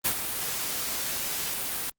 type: noise with ADSR envelope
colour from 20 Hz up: white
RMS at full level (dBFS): -23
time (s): 0.04-1.9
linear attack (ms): 17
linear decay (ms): 86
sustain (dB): -8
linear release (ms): 4
effects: Opus 32 kbps